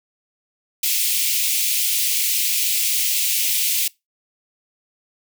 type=high-pass noise; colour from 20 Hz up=white; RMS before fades=-20 dBFS; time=0.83-3.88 s; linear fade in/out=5 ms; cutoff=2200 Hz; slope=48 dB/octave; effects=noise-tail reverb RT60 0.2 s tail -23 dB re dry